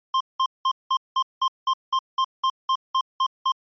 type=tone bursts; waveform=square; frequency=1054 Hz; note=C6; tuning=12 cents sharp; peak=-19 dBFS; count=14; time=0.14-3.52 s; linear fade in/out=5 ms; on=65 ms; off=190 ms; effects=resampled to 11025 Hz